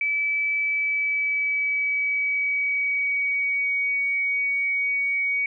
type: tone with pitch glide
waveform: sine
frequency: 2303 to 2249 Hz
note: D7 to C#7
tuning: -34 to +24 cents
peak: -21 dBFS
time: 0.01-5.46 s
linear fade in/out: 2 ms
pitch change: -42 cents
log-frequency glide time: 0.61-3.81 s
effects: none